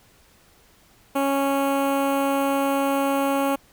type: tone with notch filter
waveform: 15% pulse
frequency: 276.2 Hz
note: C#4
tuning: 6 cents flat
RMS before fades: -22 dBFS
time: 1.15-3.56 s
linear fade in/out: 10 ms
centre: 5000 Hz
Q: 0.58
effects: pink hiss -56 dBFS RMS until 3.72 s